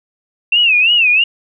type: tone with vibrato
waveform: sine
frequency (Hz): 2667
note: E7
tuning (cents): +20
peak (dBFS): -8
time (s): 0.52-1.24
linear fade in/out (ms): 5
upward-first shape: sine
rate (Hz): 3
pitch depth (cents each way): 160
effects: none